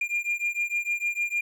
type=beating tone pair; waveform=triangle; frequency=2400 / 2406.6 Hz; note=D7 / D7; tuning=+37 / +42 cents; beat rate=6.6 Hz; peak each=-27 dBFS; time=0.01-1.41 s; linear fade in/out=5 ms; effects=none